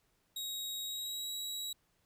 sawtooth tone with pitch glide, 3795 to 3875 Hz, A#7 to B7, +30 to -34 cents, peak -35 dBFS, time 0.36-1.73 s, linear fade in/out 5 ms, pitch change +36 cents, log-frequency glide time 0.84-1.33 s, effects pink hiss -75 dBFS RMS until 2.05 s

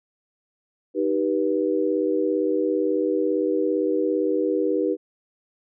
sine chord, Eb augmented, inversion none, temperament just, 311.1 / 388.9 / 486.1 Hz, Eb4 / G4 / B4, 0 / -14 / -28 cents, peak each -24 dBFS, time 0.94-4.97 s, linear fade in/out 50 ms, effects none

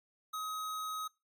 square tone, 1266 Hz, D#6, 30 cents sharp, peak -37 dBFS, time 0.33-1.08 s, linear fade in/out 10 ms, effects noise-tail reverb RT60 0.3 s tail -26 dB re dry + MP3 64 kbps

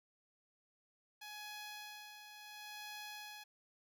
10% pulse tone with tremolo, 839 Hz, G#5, 17 cents sharp, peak -38 dBFS, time 1.21-3.44 s, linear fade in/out 10 ms, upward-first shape sine, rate 0.71 Hz, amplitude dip 55%, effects none

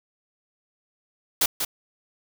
white noise with echo, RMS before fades -20 dBFS, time 1.41-1.46 s, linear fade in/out 5 ms, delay 190 ms, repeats 1, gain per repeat -6 dB, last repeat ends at 1.65 s, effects none

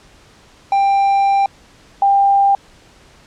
triangle / sine tone pair in turn, 791 / 794.6 Hz, G5 / G5, +15 / +23 cents, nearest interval unison, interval 8 cents, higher second, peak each -9 dBFS, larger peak neither, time 0.72-1.46 / 2.02-2.55 s, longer first, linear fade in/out 2 ms, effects pink hiss -47 dBFS RMS until 3.26 s + low-pass 7000 Hz 12 dB/octave

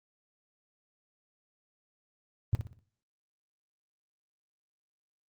sine tone with echo, 106.8 Hz, G#2, 49 cents sharp, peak -21 dBFS, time 2.53-2.55 s, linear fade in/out 0 ms, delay 60 ms, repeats 4, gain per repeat -9 dB, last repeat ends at 2.79 s, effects noise-tail reverb RT60 0.5 s tail -19 dB re dry + Opus 32 kbps

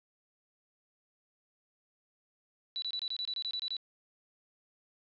sine tone bursts, 3951 Hz, B7, in tune, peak -33 dBFS, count 12, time 2.76-3.767 s, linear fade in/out 0 ms, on 61 ms, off 25 ms, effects resampled to 11025 Hz + 11-bit

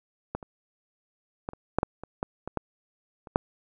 clicks, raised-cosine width 1 ms, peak -16 / -27 / -17 / -28 / -8 / -9 / -24 / -14 / -20 / -13 / -29 / -6 dBFS, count 12, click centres 0.35 / 0.428 / 1.489 / 1.534 / 1.786 / 1.831 / 2.036 / 2.229 / 2.476 / 2.573 / 3.272 / 3.359 s, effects none

